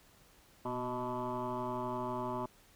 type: tone with frequency modulation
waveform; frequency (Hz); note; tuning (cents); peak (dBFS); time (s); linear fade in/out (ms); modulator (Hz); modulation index
sine; 624; D#5; +5; -33; 0.65-2.46; 5; 126; 3.8
effects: tanh soft clip ceiling -30 dBFS + pink hiss -63 dBFS RMS until 2.75 s